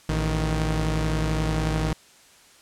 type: tone pair together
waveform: sawtooth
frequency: 55.96 / 156.5 Hz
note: A1 / D#3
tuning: +30 / +10 cents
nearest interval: octave + tritone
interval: 1780 cents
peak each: -21 dBFS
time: 0.09-1.93 s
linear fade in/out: 0 ms
effects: white hiss -53 dBFS RMS until 2.61 s + low-pass 9000 Hz 12 dB/octave